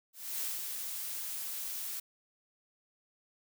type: noise with ADSR envelope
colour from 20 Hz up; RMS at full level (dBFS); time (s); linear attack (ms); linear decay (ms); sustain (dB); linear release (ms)
blue; -35; 0.13-2; 280; 180; -4; 6
effects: none